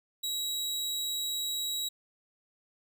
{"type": "tone", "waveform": "sawtooth", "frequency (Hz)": 3864, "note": "B7", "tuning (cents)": -39, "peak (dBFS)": -28, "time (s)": [0.23, 1.89], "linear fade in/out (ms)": 10, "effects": []}